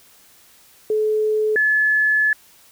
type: tone pair in turn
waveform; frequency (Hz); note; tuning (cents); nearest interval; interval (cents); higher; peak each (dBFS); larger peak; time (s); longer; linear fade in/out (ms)
sine; 430 / 1720; A4 / A6; -40 / -40; 2 octaves; 2400; second; -16 / -14; second; 0.9-1.56 / 1.56-2.33; second; 2
effects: white hiss -51 dBFS RMS until 2.71 s